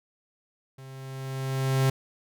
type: tone with level ramp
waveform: 45% pulse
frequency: 133.2 Hz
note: C3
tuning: 31 cents sharp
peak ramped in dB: -43 to -19 dBFS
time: 0.78-1.9 s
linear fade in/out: 5 ms
effects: none